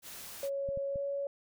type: noise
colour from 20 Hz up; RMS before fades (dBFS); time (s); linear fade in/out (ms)
white; -46; 0.02-0.5; 50
type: tone with pitch glide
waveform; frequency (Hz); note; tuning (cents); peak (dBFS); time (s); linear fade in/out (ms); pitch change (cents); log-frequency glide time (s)
sine; 554.4 to 560.5; C#5 to C#5; 0 to +19; -32; 0.43-1.27; 2; +19; 0.88-1.02
type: clicks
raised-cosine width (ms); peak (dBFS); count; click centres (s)
5; -32; 3; 0.689 / 0.774 / 0.958
effects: none